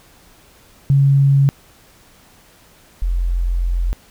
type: tone pair in turn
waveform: sine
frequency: 138.59 / 43.65 Hz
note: C#3 / F1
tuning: 0 / 0 cents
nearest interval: octave + minor sixth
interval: 2000 cents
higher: first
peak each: -9 / -15 dBFS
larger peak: first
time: 0.9-1.49 / 3.02-3.93 s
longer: second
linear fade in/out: 0 ms
effects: pink hiss -49 dBFS RMS until 4.1 s